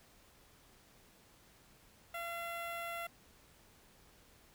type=tone with notch filter; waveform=15% pulse; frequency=682 Hz; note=F5; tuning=41 cents flat; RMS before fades=-42 dBFS; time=2.14-3.07 s; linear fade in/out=5 ms; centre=6300 Hz; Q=1.2; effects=pink hiss -64 dBFS RMS until 4.54 s